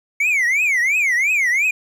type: tone with vibrato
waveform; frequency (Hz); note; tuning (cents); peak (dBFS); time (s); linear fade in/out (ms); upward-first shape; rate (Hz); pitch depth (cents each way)
triangle; 2193; C#7; -19; -13; 0.2-1.71; 5; triangle; 2.9; 290
effects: 9-bit